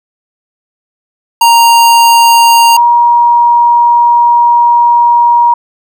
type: tone pair in turn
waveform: square / sine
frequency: 932.3 / 950.2 Hz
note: A#5 / A#5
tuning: 0 / +33 cents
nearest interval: unison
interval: 33 cents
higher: second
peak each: -3 dBFS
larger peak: neither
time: 1.41-2.77 / 2.77-5.54 s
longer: second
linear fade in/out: 5 ms
effects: none